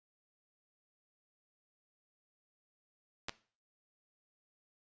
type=clicks; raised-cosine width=0.2 ms; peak=-20 dBFS; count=2; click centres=3.285 / 3.294 s; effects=noise-tail reverb RT60 0.4 s tail -18 dB re dry + resampled to 16000 Hz